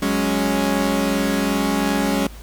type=chord; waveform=sawtooth; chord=F# suspended second; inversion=none; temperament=equal; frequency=185 / 207.7 / 277.2 Hz; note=F#3 / G#3 / C#4; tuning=0 / 0 / 0 cents; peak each=-21 / -18 / -17 dBFS; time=0.02-2.27 s; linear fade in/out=5 ms; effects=added 53 Hz sine -36 dBFS peak until 2.42 s + pink hiss -44 dBFS RMS until 2.42 s